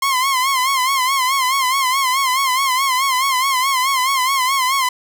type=tone with vibrato; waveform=sawtooth; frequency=1055 Hz; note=C6; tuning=14 cents sharp; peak=-11 dBFS; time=0.02-4.89 s; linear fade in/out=5 ms; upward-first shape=sine; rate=4.7 Hz; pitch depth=90 cents each way; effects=none